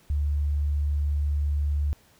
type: tone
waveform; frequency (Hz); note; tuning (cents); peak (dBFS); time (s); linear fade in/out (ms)
sine; 72.9; D2; -12; -22; 0.1-1.93; 0
effects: pink hiss -59 dBFS RMS until 2.19 s